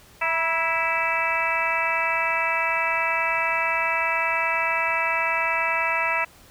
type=harmonic tone with a mistuned harmonic; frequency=329.6 Hz; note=E4; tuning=in tune; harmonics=2 / 3 / 4 / 5 / 6 / 7 / 8; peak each=-31 / -27 / -29 / -33 / -28 / -28 / -27 dBFS; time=0.21-6.25 s; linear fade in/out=10 ms; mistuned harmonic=3; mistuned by=-34 cents; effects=pink hiss -51 dBFS RMS until 6.5 s